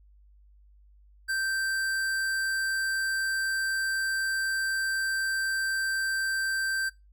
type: tone with hard clipping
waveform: sine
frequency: 1564 Hz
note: G6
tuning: 4 cents flat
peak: -28 dBFS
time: 1.28-6.9 s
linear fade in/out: 20 ms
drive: 15 dB
effects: noise-tail reverb RT60 0.2 s tail -20 dB re dry + added 50 Hz sine -54 dBFS peak until 7.12 s